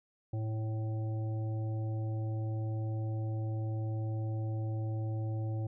harmonic tone, 109.9 Hz, A2, 2 cents flat, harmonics 1 / 3 / 5 / 7, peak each -32 / -44 / -48 / -51 dBFS, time 0.33-5.67 s, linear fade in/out 5 ms, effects none

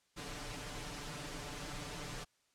pink noise with comb filter, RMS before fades -44 dBFS, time 0.16-2.25 s, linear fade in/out 20 ms, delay 6.8 ms, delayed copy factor +0.85, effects white hiss -75 dBFS RMS until 2.54 s + low-pass 8000 Hz 12 dB/octave

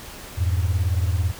sine beating tone pair, 84.7 / 102.7 Hz, E2 / G#2, +48 / -19 cents, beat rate 18 Hz, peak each -19 / -22 dBFS, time 0.37-1.32 s, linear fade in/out 20 ms, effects tanh soft clip ceiling -13 dBFS + pink hiss -39 dBFS RMS until 1.39 s

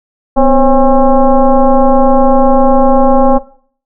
sine tone with frequency modulation, 279.9 Hz, C#4, 17 cents sharp, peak -3 dBFS, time 0.36-3.39 s, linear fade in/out 20 ms, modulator 266 Hz, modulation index 2.3, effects noise-tail reverb RT60 0.5 s tail -18 dB re dry

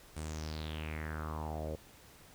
sawtooth tone with low-pass filter sweep, 77.78 Hz, D#2, in tune, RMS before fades -40 dBFS, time 0.16-1.76 s, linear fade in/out 10 ms, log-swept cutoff 9200 to 500 Hz, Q 5.1, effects pink hiss -58 dBFS RMS until 2.34 s

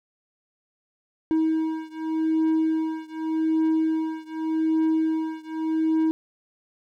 triangle beating tone pair, 318.2 / 319.05 Hz, D#4 / D#4, +39 / +44 cents, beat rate 0.85 Hz, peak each -22 / -23 dBFS, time 1.31-6.11 s, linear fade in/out 0 ms, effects none

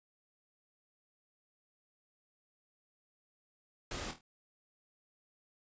pink noise with echo, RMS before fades -41 dBFS, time 3.91-4.11 s, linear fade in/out 2 ms, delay 25 ms, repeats 4, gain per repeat -7 dB, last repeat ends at 4.21 s, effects resampled to 16000 Hz

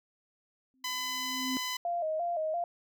sine tone with exponential growth, 260 Hz, C4, 11 cents flat, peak -29 dBFS, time 0.74-1.57 s, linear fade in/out 0 ms, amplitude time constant 180 ms
10% pulse tone, 1008 Hz, B5, 35 cents sharp, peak -24 dBFS, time 0.84-1.77 s, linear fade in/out 5 ms
sine tone with vibrato, 659.3 Hz, E5, in tune, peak -29 dBFS, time 1.85-2.64 s, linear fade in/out 2 ms, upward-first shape square, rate 2.9 Hz, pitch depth 86 cents each way
effects none

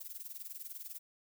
violet noise with tremolo, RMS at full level -43 dBFS, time 0-0.99 s, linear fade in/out 10 ms, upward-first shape sine, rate 20 Hz, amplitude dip 80%, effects none

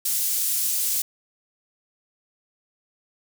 pink high-pass noise, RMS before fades -24 dBFS, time 0.05-1.02 s, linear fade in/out 5 ms, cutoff 8200 Hz, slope 12 dB/octave, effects none

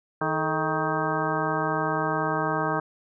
harmonic tone with a mistuned harmonic, 157.3 Hz, D#3, 19 cents sharp, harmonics 1 / 2 / 3 / 4 / 5 / 6 / 7 / 8 / 10, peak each -32 / -32 / -32 / -32 / -32 / -32 / -32 / -32 / -32 dBFS, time 0.21-2.8 s, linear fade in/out 5 ms, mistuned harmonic 3, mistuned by -110 cents, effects none

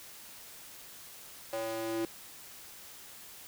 square tone with high-pass filter sweep, 112.3 Hz, A2, 36 cents sharp, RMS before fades -35 dBFS, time 1.53-2.05 s, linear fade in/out 0 ms, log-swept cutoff 540 to 350 Hz, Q 3.8, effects white hiss -50 dBFS RMS until 3.47 s

